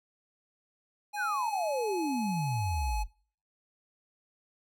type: tone with pitch glide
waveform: square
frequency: 830.6 to 848.5 Hz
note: G#5 to G#5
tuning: 0 to +37 cents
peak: -35 dBFS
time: 1.13-3.04 s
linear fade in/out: 20 ms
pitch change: +37 cents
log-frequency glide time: 1.28-1.44 s
type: exponential sweep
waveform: sine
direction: down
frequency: 1648 to 43.65 Hz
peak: -29 dBFS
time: 1.16-3.08 s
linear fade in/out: 50 ms
effects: noise-tail reverb RT60 0.5 s tail -26 dB re dry